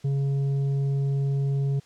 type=tone with tanh clipping; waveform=triangle; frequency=138.59 Hz; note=C#3; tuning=in tune; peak=-23 dBFS; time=0.04-1.8 s; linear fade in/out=10 ms; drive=10 dB; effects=white hiss -57 dBFS RMS until 1.85 s + low-pass 6000 Hz 12 dB/octave